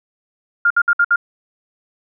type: tone bursts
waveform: sine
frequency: 1407 Hz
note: F6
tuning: 12 cents sharp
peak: -10 dBFS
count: 5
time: 0.65-1.16 s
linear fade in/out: 5 ms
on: 54 ms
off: 60 ms
effects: none